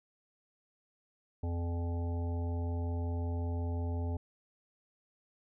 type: harmonic tone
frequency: 85.5 Hz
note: F2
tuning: 36 cents flat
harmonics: 1 / 3 / 5 / 7 / 9 / 10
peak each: -32 / -42 / -46 / -49 / -51 / -52 dBFS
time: 1.43-4.17 s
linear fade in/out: 5 ms
effects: none